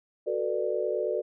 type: chord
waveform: sine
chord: B minor seventh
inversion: second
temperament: just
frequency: 370.4 / 444.5 / 493.9 / 592.7 Hz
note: F#4 / A4 / B4 / D5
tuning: +2 / +18 / 0 / +16 cents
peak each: -32 / -31 / -32 / -31 dBFS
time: 0.26-1.22 s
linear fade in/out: 20 ms
effects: none